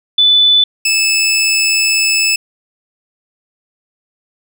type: tone pair in turn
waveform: sine / 20% pulse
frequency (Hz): 3494 / 2618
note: A7 / E7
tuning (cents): -13 / -13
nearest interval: perfect fourth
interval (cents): 500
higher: first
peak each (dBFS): -6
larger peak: neither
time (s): 0.18-0.64 / 0.85-2.36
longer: second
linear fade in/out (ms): 5
effects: none